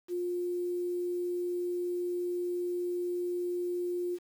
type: tone with quantisation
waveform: sine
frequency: 354.2 Hz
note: F4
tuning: 24 cents sharp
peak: -30 dBFS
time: 0.08-4.19 s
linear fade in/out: 50 ms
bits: 9
effects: none